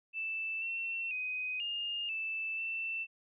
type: tone with pitch steps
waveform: sine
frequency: 2646 / 2703 / 2507 / 2828 / 2641 / 2671 Hz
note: E7 / E7 / D#7 / F7 / E7 / E7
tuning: +6 / +43 / +12 / +21 / +3 / +22 cents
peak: -34 dBFS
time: 0.13-3.07 s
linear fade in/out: 50 ms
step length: 490 ms
effects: none

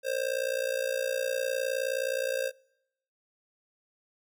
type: tone with amplitude modulation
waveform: square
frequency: 530 Hz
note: C5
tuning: 22 cents sharp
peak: -25 dBFS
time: 0.03-2.52 s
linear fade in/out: 50 ms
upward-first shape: sine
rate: 59.4 Hz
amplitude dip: 85%
effects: noise-tail reverb RT60 0.8 s tail -26 dB re dry

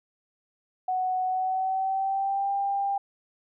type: tone with pitch glide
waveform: sine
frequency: 742 to 795.3 Hz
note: F#5 to G5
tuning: +5 to +25 cents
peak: -24 dBFS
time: 0.88-2.98 s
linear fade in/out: 5 ms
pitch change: +120 cents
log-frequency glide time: 1.25-2.52 s
effects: none

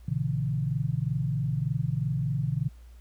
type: chord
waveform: sine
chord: A# diminished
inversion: none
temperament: equal with one note detuned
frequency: 116.54 / 138.59 / 161.8 Hz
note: A#2 / C#3 / E3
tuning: 0 / 0 / -32 cents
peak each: -31 / -28 / -31 dBFS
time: 0.08-2.69 s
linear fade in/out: 5 ms
effects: added 59 Hz sine -46 dBFS peak until 3 s + pink hiss -64 dBFS RMS until 3 s

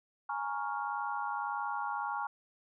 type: chord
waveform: sine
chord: Bb minor seventh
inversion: third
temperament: equal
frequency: 830.6 / 932.3 / 1108.7 / 1396.9 Hz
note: Ab5 / Bb5 / Db6 / F6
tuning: 0 / 0 / 0 / 0 cents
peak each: -37 / -39 / -39 / -40 dBFS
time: 0.29-2.27 s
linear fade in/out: 5 ms
effects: none

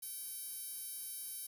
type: tone with high-pass filter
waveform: 10% pulse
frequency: 772 Hz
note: G5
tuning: 27 cents flat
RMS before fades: -45 dBFS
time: 0.02-1.47 s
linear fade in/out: 10 ms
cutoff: 9300 Hz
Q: 1.8
effects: 11-bit

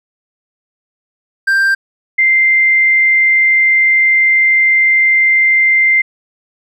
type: tone pair in turn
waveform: triangle / sine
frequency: 1580 / 2089 Hz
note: G6 / C7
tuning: +13 / -3 cents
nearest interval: perfect fourth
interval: 484 cents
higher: second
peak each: -7 dBFS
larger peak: neither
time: 1.47-1.75 / 2.18-6.02 s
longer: second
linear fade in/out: 10 ms
effects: none

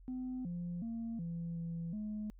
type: tone with pitch steps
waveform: sine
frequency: 254.6 / 174.2 / 229.1 / 168.8 / 167.5 / 212.1 Hz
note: C4 / F3 / A#3 / E3 / E3 / G#3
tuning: -47 / -4 / -30 / +41 / +28 / +37 cents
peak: -36 dBFS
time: 0.08-2.3 s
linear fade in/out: 0 ms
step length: 370 ms
effects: tanh soft clip ceiling -35 dBFS + added 43 Hz sine -54 dBFS peak until 2.39 s

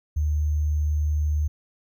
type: tone with sample-and-hold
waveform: sine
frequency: 75.5 Hz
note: D2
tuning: 48 cents sharp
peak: -20 dBFS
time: 0.16-1.48 s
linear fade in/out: 10 ms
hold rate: 6300 Hz
effects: none

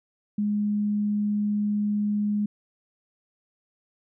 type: tone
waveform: sine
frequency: 207.7 Hz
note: G#3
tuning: in tune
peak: -22 dBFS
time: 0.38-2.46 s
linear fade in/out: 5 ms
effects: none

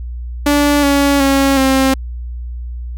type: tone with pitch steps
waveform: sawtooth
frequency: 289.7 / 281.6 / 273.8 / 266.1 Hz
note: D4 / C#4 / C#4 / C4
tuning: -24 / +27 / -21 / +29 cents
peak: -6 dBFS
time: 0.46-1.94 s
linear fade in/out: 5 ms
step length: 370 ms
effects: added 60 Hz sine -22 dBFS peak until 2.97 s

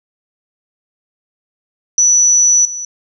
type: tone with level steps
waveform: sine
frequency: 5930 Hz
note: F#8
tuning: 3 cents sharp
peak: -7 / -21 dBFS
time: 1.98-2.85 s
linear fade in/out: 2 ms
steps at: 2.65 s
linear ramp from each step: 2 ms
effects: none

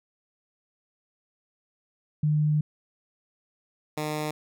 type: tone pair in turn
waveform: sine / 10% pulse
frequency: 151.1 / 152.24 Hz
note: D3 / D#3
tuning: +50 / -37 cents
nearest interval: unison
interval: 13 cents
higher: second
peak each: -20 dBFS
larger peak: neither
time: 2.23-2.61 / 3.97-4.31 s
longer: first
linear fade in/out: 5 ms
effects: none

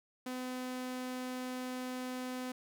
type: tone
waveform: sawtooth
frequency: 253.6 Hz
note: B3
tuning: 46 cents sharp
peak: -34 dBFS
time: 0.26-2.52 s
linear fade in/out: 5 ms
effects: none

